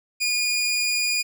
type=tone; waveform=20% pulse; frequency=2441 Hz; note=D#7; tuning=34 cents flat; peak=-16 dBFS; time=0.2-1.23 s; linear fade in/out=20 ms; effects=none